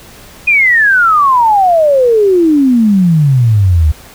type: exponential sweep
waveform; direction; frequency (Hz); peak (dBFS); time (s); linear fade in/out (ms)
sine; down; 2489 to 73; -5; 0.47-3.92; 10
effects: pink hiss -36 dBFS RMS until 4.14 s